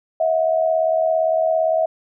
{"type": "tone pair together", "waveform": "sine", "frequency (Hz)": [642.4, 720], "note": ["E5", "F#5"], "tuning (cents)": [-45, -47], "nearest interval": "major second", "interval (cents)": 198, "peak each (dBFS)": [-16, -22], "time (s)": [0.2, 1.86], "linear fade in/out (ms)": 5, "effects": []}